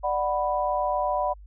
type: chord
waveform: sine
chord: B minor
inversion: first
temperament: just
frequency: 592.7 / 740.8 / 987.8 Hz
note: D5 / F#5 / B5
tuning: +16 / +2 / 0 cents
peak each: -27 dBFS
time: 0.03-1.34 s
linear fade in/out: 20 ms
effects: added 50 Hz sine -43 dBFS peak until 1.46 s